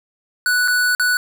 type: tone with dropouts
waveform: square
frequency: 1480 Hz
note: F#6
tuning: in tune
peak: -15 dBFS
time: 0.46-1.17 s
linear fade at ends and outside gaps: 1 ms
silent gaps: 0.677-0.681 / 0.95-0.997 s
effects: 7-bit